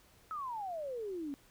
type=exponential sweep; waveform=sine; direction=down; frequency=1311 to 270.3 Hz; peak=-37 dBFS; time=0.31-1.34 s; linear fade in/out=0 ms; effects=pink hiss -64 dBFS RMS until 1.5 s